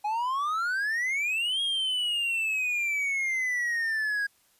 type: exponential two-way sweep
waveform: triangle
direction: up then down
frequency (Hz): 822 to 3283 to 1629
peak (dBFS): -24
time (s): 0.04-4.27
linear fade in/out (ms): 10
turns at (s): 1.61
effects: white hiss -65 dBFS RMS until 4.59 s + resampled to 32000 Hz